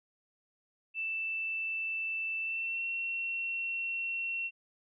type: tone with pitch glide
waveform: sine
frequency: 2655 to 2720 Hz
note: E7 to F7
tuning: +12 to -46 cents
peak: -32 dBFS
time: 0.94-4.51 s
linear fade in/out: 50 ms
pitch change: +42 cents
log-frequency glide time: 2.41-2.84 s
effects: none